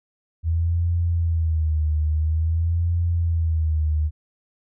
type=tone with vibrato; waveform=sine; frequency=81.1 Hz; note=E2; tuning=28 cents flat; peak=-18 dBFS; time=0.43-4.11 s; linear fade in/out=50 ms; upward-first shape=sine; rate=0.49 Hz; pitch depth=97 cents each way; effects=none